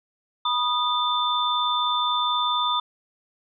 sine tone cluster, 977 / 1238 / 3548 Hz, B5 / D#6 / A7, -19 / -9 / +14 cents, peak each -25 dBFS, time 0.45-2.8 s, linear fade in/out 5 ms, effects none

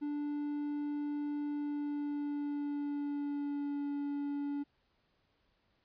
triangle tone with pitch glide, 292.6 to 286.1 Hz, D4 to D4, -6 to -45 cents, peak -32 dBFS, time 0.01-4.64 s, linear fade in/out 20 ms, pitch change -39 cents, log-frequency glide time 1.48-3.86 s, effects pink hiss -75 dBFS RMS until 5.84 s + resampled to 11025 Hz

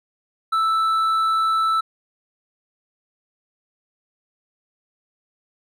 sine tone with hard clipping, 1318.5 Hz, E6, in tune, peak -18 dBFS, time 0.52-1.81 s, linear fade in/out 10 ms, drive 4 dB, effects none

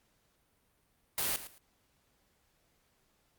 white noise with echo, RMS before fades -32 dBFS, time 1.18-1.36 s, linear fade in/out 0 ms, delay 110 ms, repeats 2, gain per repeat -13 dB, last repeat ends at 1.58 s, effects pink hiss -73 dBFS RMS until 3.38 s + Opus 48 kbps

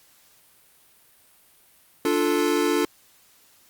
square chord, D minor, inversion none, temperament equal, 293.7 / 349.2 / 440 Hz, D4 / F4 / A4, 0 / 0 / 0 cents, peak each -25 dBFS, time 2.05-2.85 s, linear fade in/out 2 ms, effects white hiss -57 dBFS RMS until 3.69 s + Opus 48 kbps

